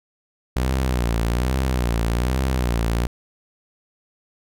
sawtooth tone with vibrato, 61.1 Hz, B1, 18 cents flat, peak -15 dBFS, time 0.56-3.07 s, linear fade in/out 5 ms, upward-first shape sine, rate 1.2 Hz, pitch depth 130 cents each way, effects none

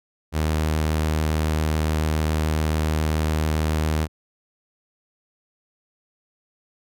sawtooth tone with vibrato, 77.78 Hz, D#2, in tune, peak -16 dBFS, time 0.32-4.08 s, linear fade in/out 50 ms, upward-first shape triangle, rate 7.1 Hz, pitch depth 10 cents each way, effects none

